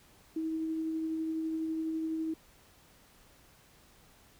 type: tone with tremolo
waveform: sine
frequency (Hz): 320.2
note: D#4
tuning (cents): +50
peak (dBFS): -30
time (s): 0.36-2.34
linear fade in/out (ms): 5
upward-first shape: triangle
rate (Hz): 12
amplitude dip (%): 25
effects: pink hiss -61 dBFS RMS until 4.39 s